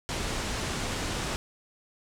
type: low-pass noise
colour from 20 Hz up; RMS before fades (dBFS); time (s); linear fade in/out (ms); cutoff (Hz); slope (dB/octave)
pink; -32; 0.09-1.36; 0; 8700; 24
effects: none